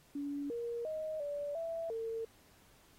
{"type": "tone with pitch steps", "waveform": "sine", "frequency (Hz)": [285.2, 470.5, 625, 579, 662, 452.2], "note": ["C#4", "A#4", "D#5", "D5", "E5", "A4"], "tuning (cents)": [49, 16, 8, -25, 7, 47], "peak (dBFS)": -36, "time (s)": [0.15, 2.25], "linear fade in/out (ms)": 5, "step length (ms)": 350, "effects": ["pink hiss -65 dBFS RMS until 2.98 s", "AAC 48 kbps"]}